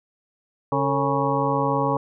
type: harmonic tone with a mistuned harmonic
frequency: 138.3 Hz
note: C#3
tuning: 4 cents flat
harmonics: 1 / 2 / 3 / 4 / 6 / 7 / 8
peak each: -27 / -27 / -27 / -27 / -27 / -27 / -27 dBFS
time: 0.72-1.97 s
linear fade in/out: 2 ms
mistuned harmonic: 3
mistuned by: +130 cents
effects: none